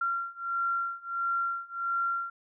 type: beating tone pair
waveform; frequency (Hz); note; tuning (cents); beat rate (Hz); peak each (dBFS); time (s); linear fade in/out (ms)
sine; 1374 / 1375.5; F6 / F6; -29 / -27; 1.5; -32 / -31; 0.01-2.3; 5
effects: none